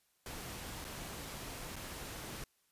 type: noise with dropouts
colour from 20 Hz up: pink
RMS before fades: -45 dBFS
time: 0.26-2.44 s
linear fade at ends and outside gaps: 2 ms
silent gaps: 0.844-0.849 / 1.758-1.763 s
effects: white hiss -75 dBFS RMS until 2.71 s + resampled to 32000 Hz